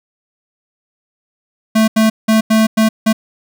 square tone bursts at uneven times, 220 Hz, A3, in tune, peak -9 dBFS, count 6, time 1.75-1.88 / 1.96-2.1 / 2.28-2.41 / 2.5-2.67 / 2.77-2.89 / 3.06-3.13 s, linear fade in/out 10 ms, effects none

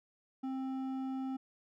sine tone with hard clipping, 264 Hz, C4, 16 cents sharp, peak -37 dBFS, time 0.43-1.37 s, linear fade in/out 10 ms, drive 8 dB, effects none

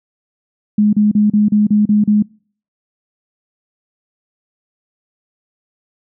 sine tone bursts, 209.5 Hz, G#3, 15 cents sharp, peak -8 dBFS, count 8, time 0.78-2.225 s, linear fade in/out 5 ms, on 150 ms, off 35 ms, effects noise-tail reverb RT60 0.5 s tail -26 dB re dry

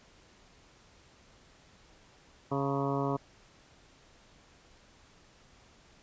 harmonic tone with a mistuned harmonic, 138.59 Hz, C#3, in tune, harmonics 1 / 2 / 3 / 4 / 5 / 6 / 7 / 8 / 9, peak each -34 / -34 / -35 / -39 / -38 / -44 / -39 / -39 / -45 dBFS, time 2.51-3.17 s, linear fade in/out 10 ms, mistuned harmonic 6, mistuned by +110 cents, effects pink hiss -60 dBFS RMS until 6.02 s + resampled to 16000 Hz

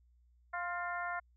harmonic tone with a mistuned harmonic, 350.2 Hz, F4, 5 cents sharp, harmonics 2 / 3 / 4 / 5 / 6, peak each -40 / -42 / -40 / -44 / -49 dBFS, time 0.53-1.2 s, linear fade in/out 10 ms, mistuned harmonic 5, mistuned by +40 cents, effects added 60 Hz sine -64 dBFS peak until 1.36 s

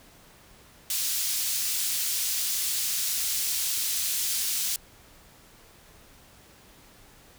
pink high-pass noise, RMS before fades -28 dBFS, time 0.9-4.76 s, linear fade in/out 2 ms, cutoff 4700 Hz, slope 12 dB/octave, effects pink hiss -54 dBFS RMS until 7.38 s

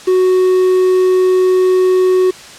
triangle tone with quantisation, 370 Hz, F#4, in tune, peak -6 dBFS, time 0.07-2.31 s, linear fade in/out 10 ms, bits 5, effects white hiss -34 dBFS RMS until 2.58 s + low-pass 7000 Hz 12 dB/octave

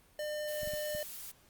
square tone, 602 Hz, D5, 43 cents sharp, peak -36 dBFS, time 0.19-1.03 s, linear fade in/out 2 ms
blue noise, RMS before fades -45 dBFS, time 0.47-1.32 s, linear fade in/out 20 ms
clicks, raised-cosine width 5 ms, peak -34 dBFS, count 4, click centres 0.632 / 0.675 / 0.736 / 0.95 s
effects pink hiss -64 dBFS RMS until 1.49 s + Opus 32 kbps

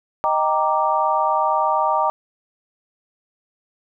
sine chord, Eb major seventh, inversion none, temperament equal, 622.3 / 784 / 932.3 / 1174.7 Hz, Eb5 / G5 / Bb5 / D6, 0 / 0 / 0 / 0 cents, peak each -23 / -22 / -20 / -22 dBFS, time 0.24-2.1 s, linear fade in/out 0 ms, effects none

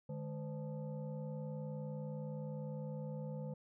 sine tone with frequency modulation, 150.2 Hz, D3, 39 cents sharp, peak -40 dBFS, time 0.09-3.54 s, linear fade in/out 5 ms, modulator 360 Hz, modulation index 1, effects none

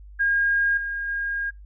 sine tone with level steps, 1623 Hz, G#6, 40 cents flat, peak -18 / -26 / -24 dBFS, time 0.19-1.51 s, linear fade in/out 20 ms, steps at 0.77 / 1.08 s, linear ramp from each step 5 ms, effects noise-tail reverb RT60 0.2 s tail -26 dB re dry + added 50 Hz sine -41 dBFS peak until 1.65 s

